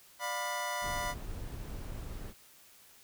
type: chord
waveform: 25% pulse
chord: B diminished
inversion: first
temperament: just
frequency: 592.7 / 711.2 / 987.8 Hz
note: D5 / F5 / B5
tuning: +16 / +31 / 0 cents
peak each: -37 / -36 / -32 dBFS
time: 0.19-1.15 s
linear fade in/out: 50 ms
type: noise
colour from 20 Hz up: brown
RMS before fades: -41 dBFS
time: 0.81-2.34 s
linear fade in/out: 50 ms
effects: white hiss -59 dBFS RMS until 3.03 s